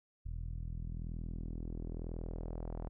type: tone with low-pass filter sweep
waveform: sawtooth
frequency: 41 Hz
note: E1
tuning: 9 cents flat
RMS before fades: -41 dBFS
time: 0.25-2.89 s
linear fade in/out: 10 ms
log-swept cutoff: 100 to 820 Hz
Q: 1.4
effects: none